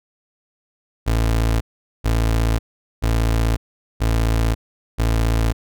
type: tone bursts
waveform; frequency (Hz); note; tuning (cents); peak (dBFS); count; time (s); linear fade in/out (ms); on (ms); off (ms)
30% pulse; 56; A1; +31; -13; 5; 1.06-5.53; 20; 550; 430
effects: none